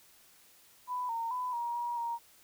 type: tone with pitch steps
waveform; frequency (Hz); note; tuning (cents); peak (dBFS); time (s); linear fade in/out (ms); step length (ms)
sine; 995 / 918 / 1000 / 946 / 954 / 936; B5 / A#5 / B5 / A#5 / A#5 / A#5; +13 / -27 / +21 / +25 / +40 / +7; -32; 0.87-2.19; 50; 220
effects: white hiss -61 dBFS RMS until 2.43 s